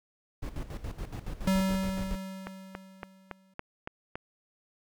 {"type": "noise with tremolo", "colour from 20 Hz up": "brown", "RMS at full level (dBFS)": -35, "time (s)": [0.42, 2.16], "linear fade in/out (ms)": 10, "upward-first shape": "square", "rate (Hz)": 7.1, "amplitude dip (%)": 70}
{"type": "tone with exponential decay", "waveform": "square", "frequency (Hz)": 190.6, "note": "G3", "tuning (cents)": -48, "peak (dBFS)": -23, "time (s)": [1.47, 3.54], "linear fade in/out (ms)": 5, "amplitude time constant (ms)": 450}
{"type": "click train", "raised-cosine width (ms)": 0.5, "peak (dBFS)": -21, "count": 7, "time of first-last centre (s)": [2.47, 4.155], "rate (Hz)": 3.56}
{"effects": []}